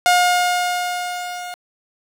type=tone with level ramp; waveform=sawtooth; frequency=715 Hz; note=F5; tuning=41 cents sharp; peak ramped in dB=-7 to -25 dBFS; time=0.06-1.54 s; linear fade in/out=0 ms; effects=low-pass 12000 Hz 12 dB/octave + 7-bit